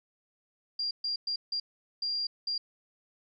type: tone bursts at uneven times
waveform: sine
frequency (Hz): 4778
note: D8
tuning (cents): +29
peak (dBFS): -29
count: 6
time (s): 0.79-0.91 / 1.04-1.16 / 1.27-1.36 / 1.52-1.6 / 2.02-2.27 / 2.47-2.58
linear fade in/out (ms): 5
effects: none